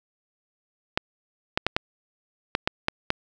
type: clicks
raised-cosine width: 0.3 ms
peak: -5 dBFS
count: 8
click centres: 0.975 / 1.575 / 1.666 / 1.765 / 2.551 / 2.675 / 2.884 / 3.104 s
effects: none